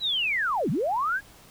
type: linear two-way sweep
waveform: sine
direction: down then up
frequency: 4032 to 126.9 to 1682 Hz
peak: -23 dBFS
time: 0-1.21 s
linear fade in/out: 50 ms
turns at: 0.7 s
effects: pink hiss -52 dBFS RMS until 1.5 s